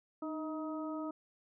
harmonic tone with a mistuned harmonic, 316 Hz, D#4, 27 cents sharp, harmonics 1 / 2 / 3 / 4, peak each -38 / -44 / -49 / -46 dBFS, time 0.22-1.11 s, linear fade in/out 5 ms, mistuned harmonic 1, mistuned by -45 cents, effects none

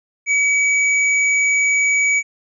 sine tone with tanh clipping, 2275 Hz, C#7, 44 cents sharp, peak -15 dBFS, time 0.26-2.23 s, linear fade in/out 50 ms, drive 17 dB, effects resampled to 22050 Hz

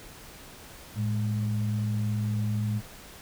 sine tone pair together, 110 / 207.7 Hz, A2 / G#3, 0 / 0 cents, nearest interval major seventh, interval 1100 cents, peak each -26 / -32 dBFS, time 0.95-2.82 s, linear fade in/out 50 ms, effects pink hiss -47 dBFS RMS until 3.21 s

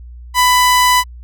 sawtooth tone, 996 Hz, B5, 14 cents sharp, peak -5 dBFS, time 0.34-1.04 s, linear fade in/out 50 ms, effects added 60 Hz sine -31 dBFS peak until 1.23 s

